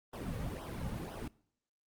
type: noise with flanger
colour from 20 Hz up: brown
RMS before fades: -40 dBFS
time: 0.13-1.28 s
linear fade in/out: 5 ms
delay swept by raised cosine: 0.44 to 3.04 ms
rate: 2 Hz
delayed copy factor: -0.9
effects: noise-tail reverb RT60 0.6 s tail -22 dB re dry + Opus 32 kbps